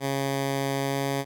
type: tone with pitch glide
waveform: 10% pulse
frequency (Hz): 137.4 to 138.36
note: C#3 to C#3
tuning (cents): -15 to -3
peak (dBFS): -17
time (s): 0-1.25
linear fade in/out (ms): 50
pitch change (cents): +12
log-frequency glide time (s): 0.79-1.08
effects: none